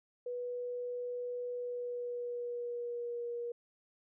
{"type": "tone with pitch glide", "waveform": "sine", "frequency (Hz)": [490, 475.5], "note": ["B4", "A#4"], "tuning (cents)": [-14, 34], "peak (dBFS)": -36, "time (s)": [0.26, 3.52], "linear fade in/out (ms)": 5, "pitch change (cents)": -52, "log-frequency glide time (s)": [1.53, 3.26], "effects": []}